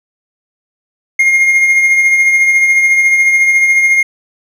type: tone with tremolo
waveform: triangle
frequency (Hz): 2132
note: C7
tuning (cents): +32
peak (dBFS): -3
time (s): 1.19-4.03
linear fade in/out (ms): 5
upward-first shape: triangle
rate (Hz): 14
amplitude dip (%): 45
effects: none